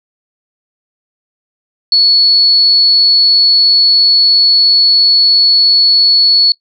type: tone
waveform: sine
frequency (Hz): 4403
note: C#8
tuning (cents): -13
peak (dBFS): -5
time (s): 1.92-6.52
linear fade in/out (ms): 2
effects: noise-tail reverb RT60 0.1 s tail -22 dB re dry